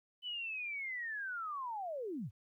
sine linear sweep, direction down, 3025 to 77.78 Hz, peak -38 dBFS, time 0.22-2.31 s, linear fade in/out 50 ms, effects 13-bit

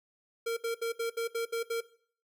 square tone bursts, 461 Hz, A#4, 19 cents flat, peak -30 dBFS, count 8, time 0.46-1.809 s, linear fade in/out 10 ms, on 110 ms, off 67 ms, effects noise-tail reverb RT60 0.5 s tail -17 dB re dry

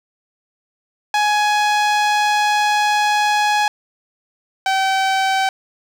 sawtooth tone pair in turn, 837 / 769.1 Hz, G#5 / G5, +13 / -33 cents, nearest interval minor second, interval 146 cents, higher first, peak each -10 / -11 dBFS, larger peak first, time 1.14-3.68 / 4.66-5.49 s, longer first, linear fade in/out 2 ms, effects low-pass 6000 Hz 12 dB/octave + 7-bit

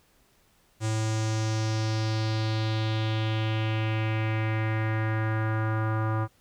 square tone with low-pass filter sweep, 109.8 Hz, A2, 3 cents flat, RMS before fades -27 dBFS, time 0.8-6.28 s, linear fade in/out 50 ms, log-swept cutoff 7700 to 1200 Hz, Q 2.9, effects pink hiss -64 dBFS RMS until 6.4 s

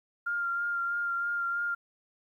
sine tone with vibrato, 1396.9 Hz, F6, in tune, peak -28 dBFS, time 0.26-1.75 s, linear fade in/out 10 ms, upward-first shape sine, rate 3.1 Hz, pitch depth 19 cents each way, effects 11-bit

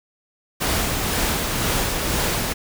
pink noise with tremolo, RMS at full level -21 dBFS, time 0.6-2.54 s, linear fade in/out 20 ms, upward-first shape sine, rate 2 Hz, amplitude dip 30%, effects none

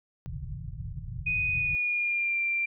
white low-pass noise, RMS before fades -37 dBFS, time 0.26-1.75 s, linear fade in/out 0 ms, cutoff 160 Hz, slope 96 dB/octave
sine tone with pitch glide, 2489 to 2367 Hz, D#7 to D7, 0 to +13 cents, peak -25 dBFS, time 1.26-2.66 s, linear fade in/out 10 ms, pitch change -87 cents, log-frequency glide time 1.53-2.4 s
effects none

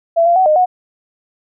sine tone with pitch steps, 670 / 689 / 751 / 613 / 731 Hz, E5 / F5 / F#5 / D#5 / F#5, +28 / -24 / +26 / -26 / -21 cents, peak -8 dBFS, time 0.16-0.66 s, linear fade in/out 20 ms, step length 100 ms, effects none

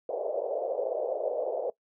white band-pass noise, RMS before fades -31 dBFS, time 0.09-1.7 s, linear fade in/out 2 ms, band 450 to 640 Hz, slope 48 dB/octave, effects noise-tail reverb RT60 0.1 s tail -21 dB re dry

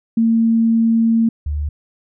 sine tone pair in turn, 227.4 / 73.9 Hz, A#3 / D2, -43 / +11 cents, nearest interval octave + perfect fifth, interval 1946 cents, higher first, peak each -11 / -18 dBFS, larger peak first, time 0.17-1.29 / 1.46-1.69 s, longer first, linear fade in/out 5 ms, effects none

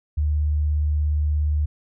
sine tone with vibrato, 75 Hz, D2, 37 cents sharp, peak -18 dBFS, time 0.17-1.66 s, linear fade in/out 10 ms, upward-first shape triangle, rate 17 Hz, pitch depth 13 cents each way, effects none

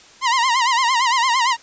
sawtooth tone with vibrato, 991 Hz, B5, 6 cents sharp, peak -11 dBFS, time 0.21-1.57 s, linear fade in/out 50 ms, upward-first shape sine, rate 8.8 Hz, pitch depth 130 cents each way, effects white hiss -46 dBFS RMS until 1.62 s + resampled to 16000 Hz

